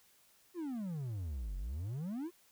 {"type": "exponential two-way sweep", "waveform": "triangle", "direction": "down then up", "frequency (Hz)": [370, 44, 370], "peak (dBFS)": -35, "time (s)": [0.54, 2.31], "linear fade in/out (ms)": 50, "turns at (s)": 1.57, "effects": ["white hiss -67 dBFS RMS until 2.51 s"]}